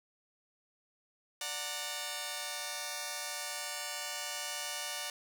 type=chord; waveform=5% pulse; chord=D augmented; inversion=none; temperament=just; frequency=587.3 / 734.2 / 917.7 Hz; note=D5 / F#5 / A#5; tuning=0 / -14 / -27 cents; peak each=-30 dBFS; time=1.41-5.1 s; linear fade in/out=2 ms; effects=none